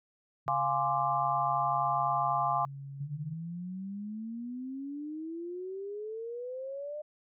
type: tone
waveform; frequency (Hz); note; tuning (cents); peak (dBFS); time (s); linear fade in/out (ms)
sine; 138.59; C#3; 0; -40; 0.46-3.34; 10
type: chord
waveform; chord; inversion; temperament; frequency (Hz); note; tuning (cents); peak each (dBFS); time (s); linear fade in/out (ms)
sine; D half-diminished seventh; first; equal; 698.5 / 830.6 / 1046.5 / 1174.7; F5 / Ab5 / C6 / D6; 0 / 0 / 0 / 0; -32; 0.48-2.65; 0
type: exponential sweep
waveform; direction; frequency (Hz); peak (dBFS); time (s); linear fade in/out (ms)
sine; up; 142.2 to 608; -36; 3-7.02; 10
effects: none